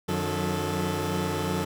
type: tone cluster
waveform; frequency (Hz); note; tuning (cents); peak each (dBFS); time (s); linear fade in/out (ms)
20% pulse; 91.5 / 152.3 / 180.2 / 437.1; F#2 / D#3 / F#3 / A4; -19 / -37 / -45 / -11; -27; 0.08-1.65; 10
effects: none